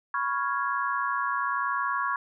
sine chord, C# dominant seventh, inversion third, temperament equal, 987.8 / 1108.7 / 1396.9 / 1661.2 Hz, B5 / C#6 / E#6 / G#6, 0 / 0 / 0 / 0 cents, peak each -33 / -28 / -33 / -32 dBFS, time 0.14-2.16 s, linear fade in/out 2 ms, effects none

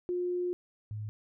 sine tone pair in turn, 356.7 / 106.35 Hz, F4 / G#2, +37 / +42 cents, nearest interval octave + major sixth, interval 2095 cents, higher first, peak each -29 / -35 dBFS, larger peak first, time 0.09-0.53 / 0.91-1.09 s, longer first, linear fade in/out 0 ms, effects none

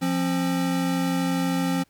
square tone pair together, 174.61 / 267.3 Hz, F3 / C4, 0 / +37 cents, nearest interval perfect fifth, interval 737 cents, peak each -26 / -25 dBFS, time 0.01-1.84 s, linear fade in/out 20 ms, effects pink hiss -64 dBFS RMS until 1.89 s

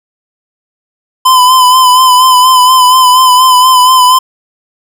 square tone with vibrato, 1016 Hz, B5, 49 cents sharp, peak -3 dBFS, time 1.25-4.19 s, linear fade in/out 10 ms, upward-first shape sine, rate 4.2 Hz, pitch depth 36 cents each way, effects none

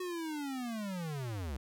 square linear sweep, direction down, 370 to 61.74 Hz, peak -37 dBFS, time 0-1.57 s, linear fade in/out 5 ms, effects none

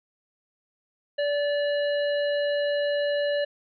harmonic tone, 579 Hz, D5, 25 cents flat, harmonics 1 / 3 / 5 / 7, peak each -23 / -33 / -37 / -40 dBFS, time 1.18-3.45 s, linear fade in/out 10 ms, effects none

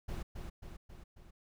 brown noise with echo, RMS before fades -39 dBFS, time 0.08-0.23 s, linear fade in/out 10 ms, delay 270 ms, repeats 4, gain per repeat -4 dB, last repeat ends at 1.31 s, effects none

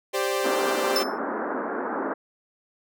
sawtooth chord, G suspended fourth, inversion none, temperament equal with one note detuned, 393.6 / 523.3 / 587.3 Hz, G4 / C5 / D5, +7 / 0 / 0 cents, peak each -23 / -24 / -26 dBFS, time 0.13-1.04 s, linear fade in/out 20 ms
pink band-pass noise, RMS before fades -29 dBFS, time 0.44-2.14 s, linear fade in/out 10 ms, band 230 to 1600 Hz, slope 48 dB/octave
45% pulse tone with exponential decay, 5274 Hz, E8, in tune, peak -20 dBFS, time 0.96-1.18 s, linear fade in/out 1 ms, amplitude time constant 47 ms
effects none

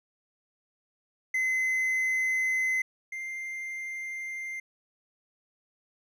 triangle tone pair in turn, 2047 / 2096 Hz, C7 / C7, -38 / +2 cents, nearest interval unison, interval 40 cents, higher second, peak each -23 / -32 dBFS, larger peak first, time 1.34-2.82 / 3.12-4.6 s, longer neither, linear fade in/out 5 ms, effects none

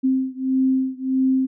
sine beating tone pair, 261.6 / 263.2 Hz, C4 / C4, 0 / +10 cents, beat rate 1.6 Hz, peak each -20 / -21 dBFS, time 0.03-1.47 s, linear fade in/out 20 ms, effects none

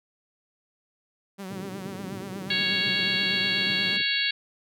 sawtooth tone with vibrato, 191.9 Hz, G3, 37 cents flat, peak -31 dBFS, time 1.38-3.98 s, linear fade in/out 20 ms, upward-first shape triangle, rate 8.3 Hz, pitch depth 81 cents each way
pink band-pass noise, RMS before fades -40 dBFS, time 1.5-4.02 s, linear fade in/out 10 ms, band 110 to 440 Hz, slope 48 dB/octave
harmonic tone, 554.4 Hz, C#5, in tune, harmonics 3 / 4 / 5 / 6 / 7 / 8, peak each -30 / -30 / -30 / -30 / -30 / -30 dBFS, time 2.5-4.31 s, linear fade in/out 5 ms
effects none

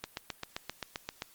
click train, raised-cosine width 0.2 ms, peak -18 dBFS, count 10, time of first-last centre 0.04-1.221 s, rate 7.62 Hz, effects white hiss -60 dBFS RMS until 1.34 s + Opus 32 kbps

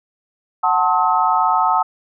sine chord, F# diminished seventh, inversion none, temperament just, 740 / 888 / 1065.6 / 1278.7 Hz, F#5 / A5 / C6 / Eb6, 0 / +16 / +31 / +47 cents, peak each -19 / -17 / -22 / -18 dBFS, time 0.63-1.83 s, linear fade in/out 10 ms, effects none

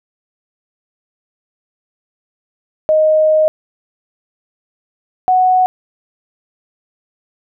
sine tone pair in turn, 622.3 / 740 Hz, D#5 / F#5, 0 / 0 cents, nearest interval minor third, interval 300 cents, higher second, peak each -8 dBFS, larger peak neither, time 2.89-3.48 / 5.28-5.66 s, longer first, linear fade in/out 0 ms, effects none

